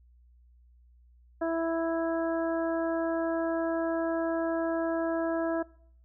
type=harmonic tone; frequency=329.6 Hz; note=E4; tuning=in tune; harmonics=1 / 2 / 3 / 4 / 5; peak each=-30 / -29 / -40 / -41 / -41 dBFS; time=1.41-5.63 s; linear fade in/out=10 ms; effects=noise-tail reverb RT60 0.6 s tail -23 dB re dry + added 60 Hz sine -56 dBFS peak until 6.04 s